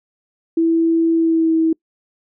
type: tone with pitch glide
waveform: sine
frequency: 329.5 to 323.3 Hz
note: E4 to E4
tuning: -1 to -34 cents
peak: -12 dBFS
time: 0.57-1.73 s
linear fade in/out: 5 ms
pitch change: -33 cents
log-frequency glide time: 1.14-1.54 s
effects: noise-tail reverb RT60 0.1 s tail -26 dB re dry